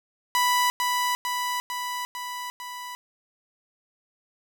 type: tone with echo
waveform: sawtooth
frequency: 987.8 Hz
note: B5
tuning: in tune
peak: -16 dBFS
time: 0.35-0.7 s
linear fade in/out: 0 ms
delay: 450 ms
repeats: 5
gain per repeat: -3 dB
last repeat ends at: 2.95 s
effects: none